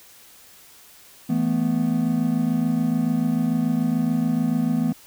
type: chord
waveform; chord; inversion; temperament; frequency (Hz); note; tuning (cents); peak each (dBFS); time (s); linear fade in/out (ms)
triangle; E suspended fourth; none; equal; 164.81 / 220 / 246.9; E3 / A3 / B3; 0 / 0 / 0; -23 / -22 / -20; 1.29-4.93; 10
effects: white hiss -49 dBFS RMS until 5.06 s